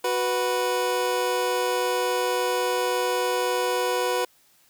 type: tone pair together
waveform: 25% pulse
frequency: 369.1 / 492.7 Hz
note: F#4 / B4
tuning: -4 / -4 cents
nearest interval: perfect fourth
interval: 500 cents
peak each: -24 / -20 dBFS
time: 0.04-4.25 s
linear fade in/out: 5 ms
effects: white hiss -60 dBFS RMS until 4.69 s